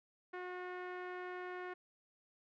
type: tone with low-pass filter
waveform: sawtooth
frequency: 362.2 Hz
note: F#4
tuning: 37 cents flat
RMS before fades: -45 dBFS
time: 0.33-1.74 s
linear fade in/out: 10 ms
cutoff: 1800 Hz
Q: 2.1
effects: none